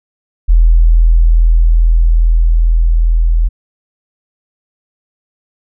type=tone with level ramp; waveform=sine; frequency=41.2 Hz; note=E1; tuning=in tune; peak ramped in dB=-3 to -7 dBFS; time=0.48-3.49 s; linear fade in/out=20 ms; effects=none